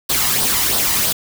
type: noise with flanger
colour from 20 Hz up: white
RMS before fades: -17 dBFS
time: 0.09-1.13 s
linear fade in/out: 10 ms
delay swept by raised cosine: 0.21 to 1.03 ms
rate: 3 Hz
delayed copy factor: +0.5
effects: none